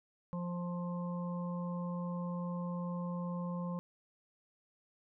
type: harmonic tone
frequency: 175.5 Hz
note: F3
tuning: 9 cents sharp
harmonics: 1 / 3 / 5 / 6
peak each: -36 / -45 / -52 / -47 dBFS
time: 0.33-3.79 s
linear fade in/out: 0 ms
effects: none